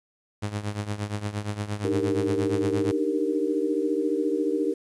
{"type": "tone with tremolo", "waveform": "sawtooth", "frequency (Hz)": 103.83, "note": "G#2", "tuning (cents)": 0, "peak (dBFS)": -21, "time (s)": [0.42, 2.92], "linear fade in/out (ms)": 10, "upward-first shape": "triangle", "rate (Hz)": 8.6, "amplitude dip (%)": 85}
{"type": "chord", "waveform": "sine", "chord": "Eb major seventh", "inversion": "third", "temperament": "equal with one note detuned", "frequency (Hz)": [296.7, 311.1, 392, 466.2], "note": ["D4", "Eb4", "G4", "Bb4"], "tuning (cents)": [18, 0, 0, 0], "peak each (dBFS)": -28, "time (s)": [1.84, 4.74], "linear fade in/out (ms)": 10}
{"effects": ["resampled to 24000 Hz", "9-bit"]}